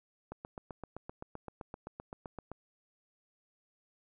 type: click train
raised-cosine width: 1 ms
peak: -28 dBFS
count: 18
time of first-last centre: 0.32-2.516 s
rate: 7.74 Hz
effects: none